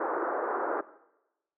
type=band-pass noise; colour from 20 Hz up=pink; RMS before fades=-31 dBFS; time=0-0.81 s; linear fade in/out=5 ms; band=320 to 1500 Hz; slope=48 dB/octave; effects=noise-tail reverb RT60 0.9 s tail -17 dB re dry